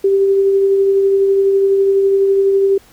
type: tone with tremolo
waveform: sine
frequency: 392 Hz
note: G4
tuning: in tune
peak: -8 dBFS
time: 0.04-2.78 s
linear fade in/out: 5 ms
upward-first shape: triangle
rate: 12 Hz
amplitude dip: 30%
effects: pink hiss -47 dBFS RMS until 2.92 s